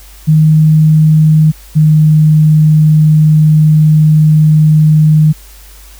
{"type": "tone pair in turn", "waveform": "sine", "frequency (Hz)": [155.56, 154.22], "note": ["D#3", "D#3"], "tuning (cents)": [0, -15], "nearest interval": "unison", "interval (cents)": 15, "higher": "first", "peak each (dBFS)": -3, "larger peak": "neither", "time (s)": [[0.27, 1.52], [1.75, 5.33]], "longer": "second", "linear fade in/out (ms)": 20, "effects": ["added 50 Hz sine -34 dBFS peak until 5.99 s", "white hiss -39 dBFS RMS until 5.99 s"]}